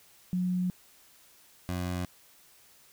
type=tone pair in turn; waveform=sine / 20% pulse; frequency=181.2 / 89.97 Hz; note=F#3 / F#2; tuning=-36 / -48 cents; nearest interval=octave; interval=1212 cents; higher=first; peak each=-26 dBFS; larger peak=neither; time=0.33-0.7 / 1.69-2.05 s; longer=first; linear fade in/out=0 ms; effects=white hiss -59 dBFS RMS until 2.92 s